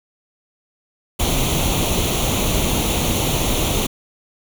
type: noise with comb filter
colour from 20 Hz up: pink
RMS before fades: -19 dBFS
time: 1.19-3.87 s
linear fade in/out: 10 ms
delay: 0.3 ms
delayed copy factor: +0.7
effects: none